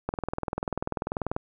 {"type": "click train", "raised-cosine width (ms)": 1, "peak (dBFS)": -14, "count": 27, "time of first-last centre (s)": [0.09, 1.365], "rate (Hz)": 20.4, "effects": []}